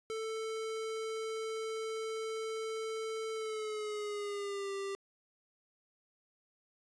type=tone with pitch glide; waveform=square; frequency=442.5 to 394.2 Hz; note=A4 to G4; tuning=+10 to +10 cents; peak=-37 dBFS; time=0.1-4.95 s; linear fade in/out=0 ms; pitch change=-200 cents; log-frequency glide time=3.33-4.72 s; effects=resampled to 22050 Hz